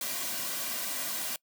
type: noise with comb filter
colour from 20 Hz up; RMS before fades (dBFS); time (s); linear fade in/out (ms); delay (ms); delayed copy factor
white; -34; 0.01-1.36; 2; 2.3; -0.55
effects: noise-tail reverb RT60 0.1 s tail -23 dB re dry + high-pass 200 Hz 12 dB/octave